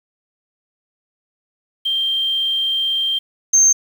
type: tone pair in turn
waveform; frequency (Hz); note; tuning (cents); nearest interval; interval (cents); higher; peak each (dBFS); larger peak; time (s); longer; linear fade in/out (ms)
sine; 3169 / 6338; G7 / G8; +18 / +18; octave; 1200; second; -16 / -7; second; 1.85-3.19 / 3.53-3.73; first; 10
effects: tanh soft clip ceiling -7 dBFS + 7-bit